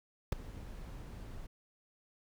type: noise with ADSR envelope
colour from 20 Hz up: brown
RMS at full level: -24 dBFS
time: 0.32-1.47 s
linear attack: 4 ms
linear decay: 8 ms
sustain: -22 dB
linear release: 8 ms
effects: none